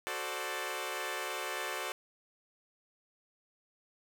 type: chord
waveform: 10% pulse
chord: D dominant seventh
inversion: first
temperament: equal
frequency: 370 / 440 / 523.3 / 587.3 Hz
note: F#4 / A4 / C5 / D5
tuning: 0 / 0 / 0 / 0 cents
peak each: -33 dBFS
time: 0.07-1.92 s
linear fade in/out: 0 ms
effects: none